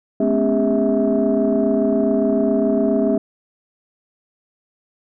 sine tone cluster, 214.4 / 252 / 279.2 / 403.7 / 648 Hz, A3 / B3 / C#4 / G#4 / E5, -45 / +35 / +13 / -49 / -30 cents, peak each -20 dBFS, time 0.2-3.18 s, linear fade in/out 5 ms, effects tanh soft clip ceiling -8 dBFS

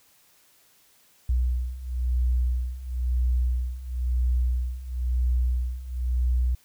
sine beating tone pair, 61.1 / 62.09 Hz, B1 / B1, -18 / +10 cents, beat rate 0.99 Hz, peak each -27 / -24 dBFS, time 1.29-6.55 s, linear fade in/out 5 ms, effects white hiss -60 dBFS RMS until 6.64 s

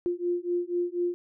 sine beating tone pair, 349.2 / 353.3 Hz, F4 / F4, 0 / +20 cents, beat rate 4.1 Hz, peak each -29 dBFS, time 0.06-1.14 s, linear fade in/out 0 ms, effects none

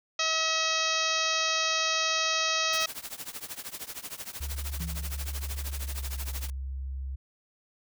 harmonic tone, 641 Hz, E5, 49 cents flat, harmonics 1 / 2 / 3 / 4 / 5 / 6 / 7 / 8 / 9 / 10, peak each -36 / -32 / -35 / -32 / -35 / -33 / -36 / -35 / -35 / -38 dBFS, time 0.19-2.86 s, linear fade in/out 5 ms
white noise with tremolo, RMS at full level -36 dBFS, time 2.73-6.5 s, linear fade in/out 2 ms, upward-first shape triangle, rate 13 Hz, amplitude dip 95%
sine tone with pitch glide, 69.7 to 66.59 Hz, C#2 to C2, +10 to +31 cents, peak -32 dBFS, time 4.4-7.16 s, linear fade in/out 10 ms, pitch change -79 cents, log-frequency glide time 5.59-6.19 s
sine tone with exponential decay, 167.1 Hz, E3, 24 cents sharp, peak -33 dBFS, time 4.8-5.45 s, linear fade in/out 5 ms, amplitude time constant 140 ms
effects none

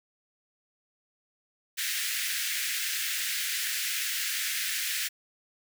pink high-pass noise, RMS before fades -31 dBFS, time 1.77-5.09 s, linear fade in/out 20 ms, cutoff 1600 Hz, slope 48 dB/octave, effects none

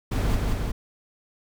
brown noise with echo, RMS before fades -23 dBFS, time 0.11-0.36 s, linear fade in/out 10 ms, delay 180 ms, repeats 2, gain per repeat -2 dB, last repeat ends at 0.72 s, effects none

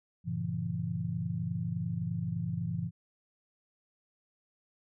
sine chord, G diminished seventh, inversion none, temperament just, 98 / 117.6 / 141.12 / 169.34 Hz, G2 / Bb2 / Db3 / Fb3, 0 / +16 / +31 / +47 cents, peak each -39 / -37 / -39 / -34 dBFS, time 0.24-2.91 s, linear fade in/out 50 ms, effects none

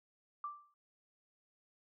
sine tone with exponential decay, 1174.7 Hz, D6, in tune, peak -36 dBFS, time 0.44-0.74 s, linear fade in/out 2 ms, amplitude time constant 65 ms, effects none

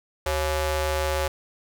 sawtooth ring-modulated tone, 308.9 Hz, D#4, 12 cents flat, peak -16 dBFS, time 0.26-1.28 s, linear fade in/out 5 ms, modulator 238 Hz, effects none

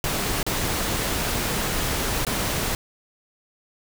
pink noise with dropouts, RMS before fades -25 dBFS, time 0.04-2.75 s, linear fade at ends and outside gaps 1 ms, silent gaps 0.429-0.465 / 2.25-2.267 s, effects none

